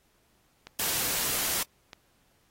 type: click train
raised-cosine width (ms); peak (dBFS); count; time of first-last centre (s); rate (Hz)
0.2; -24; 5; 0.67-1.932; 3.17
type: noise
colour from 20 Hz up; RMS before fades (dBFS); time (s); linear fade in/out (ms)
white; -29; 0.79-1.63; 5
effects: pink hiss -68 dBFS RMS until 2.5 s + AAC 48 kbps